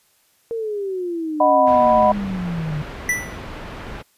sine exponential sweep, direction down, 466.2 to 146.83 Hz, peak -22 dBFS, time 0.51-2.82 s, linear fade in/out 0 ms
sine chord, B major, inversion first, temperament just, 617.4 / 740.8 / 987.8 Hz, D#5 / F#5 / B5, -14 / +2 / 0 cents, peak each -15 / -17 / -16 dBFS, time 1.4-2.12 s, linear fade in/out 5 ms
pink low-pass noise, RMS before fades -33 dBFS, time 1.66-4.03 s, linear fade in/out 20 ms, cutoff 2400 Hz, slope 12 dB/octave
square tone with exponential decay, 1975.5 Hz, B6, in tune, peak -15 dBFS, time 3.09-3.41 s, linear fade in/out 2 ms, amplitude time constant 68 ms
effects white hiss -60 dBFS RMS until 4.17 s + resampled to 32000 Hz

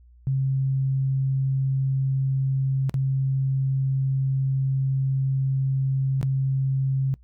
sine tone with dropouts, 134.2 Hz, C3, 44 cents sharp, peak -20 dBFS, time 0.27-7.14 s, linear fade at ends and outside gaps 0 ms, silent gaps 2.895-2.942 / 6.213-6.229 s, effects noise-tail reverb RT60 0.1 s tail -23 dB re dry + added 60 Hz sine -49 dBFS peak until 7.23 s

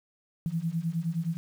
sine beating tone pair, 160.4 / 170 Hz, E3 / F3, -47 / -46 cents, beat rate 9.6 Hz, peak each -31 / -30 dBFS, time 0.46-1.37 s, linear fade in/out 0 ms, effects 9-bit

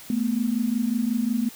sine tone pair together, 220 / 245.5 Hz, A3 / B3, 0 / -10 cents, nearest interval major second, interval 190 cents, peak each -24 dBFS, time 0.1-1.49 s, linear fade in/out 2 ms, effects white hiss -44 dBFS RMS until 1.55 s

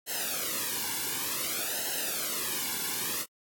white noise with flanger, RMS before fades -32 dBFS, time 0.06-3.26 s, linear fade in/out 50 ms, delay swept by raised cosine 0.85 to 1.6 ms, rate 0.55 Hz, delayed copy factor -0.95, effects AAC 64 kbps

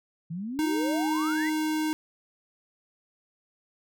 sine exponential sweep, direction up, 155.9 to 2115 Hz, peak -31 dBFS, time 0.3-1.5 s, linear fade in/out 10 ms
square tone, 310.4 Hz, D#4, 4 cents flat, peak -26 dBFS, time 0.59-1.93 s, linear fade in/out 0 ms
effects none

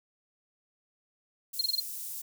white high-pass noise, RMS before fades -39 dBFS, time 1.53-2.22 s, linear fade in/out 10 ms, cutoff 8000 Hz, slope 12 dB/octave
sine tone bursts, 4198 Hz, C8, 5 cents sharp, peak -24 dBFS, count 5, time 1.59-1.801 s, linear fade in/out 5 ms, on 23 ms, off 24 ms
effects none

